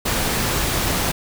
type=noise; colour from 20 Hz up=pink; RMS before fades=-21 dBFS; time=0.05-1.12 s; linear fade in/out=10 ms; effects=none